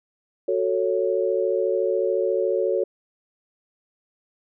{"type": "chord", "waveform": "sine", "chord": "F# minor", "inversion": "none", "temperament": "just", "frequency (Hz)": [370, 444, 555], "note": ["F#4", "A4", "C#5"], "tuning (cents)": [0, 16, 2], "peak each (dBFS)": -24, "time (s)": [0.48, 2.84], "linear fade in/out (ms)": 5, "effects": []}